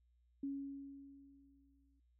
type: tone with exponential decay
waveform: sine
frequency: 277.2 Hz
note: C#4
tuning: in tune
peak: -37 dBFS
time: 0.43-2 s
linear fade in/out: 5 ms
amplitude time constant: 340 ms
effects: noise-tail reverb RT60 0.1 s tail -25 dB re dry + added 60 Hz sine -70 dBFS peak until 2.19 s